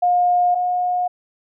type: tone pair in turn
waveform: sine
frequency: 713 / 720 Hz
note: F5 / F#5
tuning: +36 / -47 cents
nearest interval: unison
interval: 17 cents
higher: second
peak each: -13 / -17 dBFS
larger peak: first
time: 0.02-0.55 / 0.55-1.08 s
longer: neither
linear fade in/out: 10 ms
effects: none